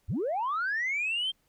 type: linear sweep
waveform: sine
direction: up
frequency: 53.8 to 3201 Hz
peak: -26 dBFS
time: 0.08-1.32 s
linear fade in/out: 20 ms
effects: tanh soft clip ceiling -24 dBFS + pink hiss -71 dBFS RMS until 1.48 s